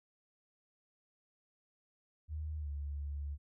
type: tone with pitch glide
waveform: sine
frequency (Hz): 77 to 71.84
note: D#2 to D2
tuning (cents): -17 to -38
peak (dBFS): -37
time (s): 2.28-3.38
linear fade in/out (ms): 50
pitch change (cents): -121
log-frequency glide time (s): 2.58-2.69
effects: none